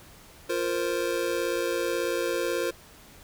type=chord; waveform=square; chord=F suspended fourth; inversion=none; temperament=just; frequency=349.2 / 465.6 / 523.8 Hz; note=F4 / Bb4 / C5; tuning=0 / -2 / +2 cents; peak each=-31 dBFS; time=0.49-2.71 s; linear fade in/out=10 ms; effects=pink hiss -51 dBFS RMS until 3.23 s